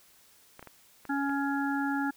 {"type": "clicks", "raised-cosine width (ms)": 0.5, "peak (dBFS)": -30, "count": 5, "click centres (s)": [0.594, 0.627, 0.673, 1.053, 1.295]}
{"type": "harmonic tone", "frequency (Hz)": 279.2, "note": "C#4", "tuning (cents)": 13, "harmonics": [1, 3, 5, 6], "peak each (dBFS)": [-29, -34, -36, -37], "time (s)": [1.09, 2.11], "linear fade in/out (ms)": 10}
{"effects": ["white hiss -60 dBFS RMS until 2.16 s"]}